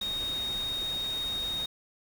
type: tone in noise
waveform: sine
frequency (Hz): 3725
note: A#7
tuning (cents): -2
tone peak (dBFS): -30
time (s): 0.01-1.66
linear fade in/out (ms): 5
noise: pink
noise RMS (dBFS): -42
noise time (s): 0.01-1.66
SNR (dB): +9
effects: none